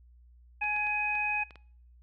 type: harmonic tone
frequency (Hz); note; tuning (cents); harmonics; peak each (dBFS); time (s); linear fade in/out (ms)
838; G#5; +15; 1 / 2 / 3; -34 / -39 / -29; 0.61-1.44; 10
type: clicks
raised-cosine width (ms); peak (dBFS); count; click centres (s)
0.3; -33; 6; 0.64 / 0.764 / 0.869 / 1.153 / 1.508 / 1.557
effects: noise-tail reverb RT60 0.6 s tail -25 dB re dry + added 60 Hz sine -54 dBFS peak until 2.02 s